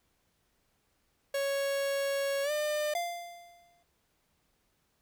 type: tone with pitch glide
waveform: 45% pulse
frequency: 554.4 to 601.1 Hz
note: C#5 to D5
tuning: 0 to +40 cents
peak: -29 dBFS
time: 1.34-2.94 s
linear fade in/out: 5 ms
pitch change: +140 cents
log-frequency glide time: 2.43-2.51 s
type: tone with exponential decay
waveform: square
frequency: 694 Hz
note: F5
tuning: 11 cents flat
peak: -29 dBFS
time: 2.95-3.83 s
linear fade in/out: 2 ms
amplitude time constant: 190 ms
effects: pink hiss -74 dBFS RMS until 5.01 s